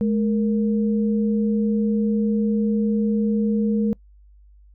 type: tone pair together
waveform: sine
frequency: 212.5 / 465.8 Hz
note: G#3 / A#4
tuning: +40 / -1 cents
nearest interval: octave + major second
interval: 1359 cents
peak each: -18 / -26 dBFS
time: 0.01-3.93 s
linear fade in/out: 0 ms
effects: noise-tail reverb RT60 0.1 s tail -25 dB re dry + added 50 Hz sine -47 dBFS peak until 4.74 s